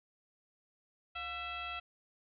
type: tone with frequency modulation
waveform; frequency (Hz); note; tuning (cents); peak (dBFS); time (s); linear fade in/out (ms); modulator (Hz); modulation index
sine; 1990; B6; +13; -38; 1.15-1.8; 10; 640; 2
effects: none